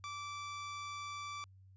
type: tone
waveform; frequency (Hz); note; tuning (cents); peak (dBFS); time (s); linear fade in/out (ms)
sawtooth; 1164; D6; -16; -38; 0.04-1.44; 0
effects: added 95 Hz sine -57 dBFS peak until 1.76 s + resampled to 16000 Hz